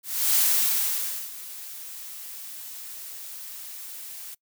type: noise with ADSR envelope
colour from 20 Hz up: blue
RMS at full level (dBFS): -20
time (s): 0.03-4.35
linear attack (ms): 330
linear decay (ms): 940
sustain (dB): -19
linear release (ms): 14
effects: noise-tail reverb RT60 0.1 s tail -23 dB re dry